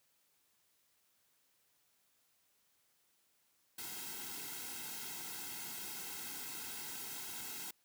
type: noise with comb filter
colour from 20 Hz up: white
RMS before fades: -45 dBFS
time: 3.78-7.71 s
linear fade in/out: 5 ms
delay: 1.7 ms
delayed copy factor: -0.9
effects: white hiss -75 dBFS RMS until 7.84 s + high-pass 60 Hz 12 dB/octave